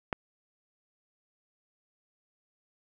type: click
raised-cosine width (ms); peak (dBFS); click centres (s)
0.5; -14; 0.128
effects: none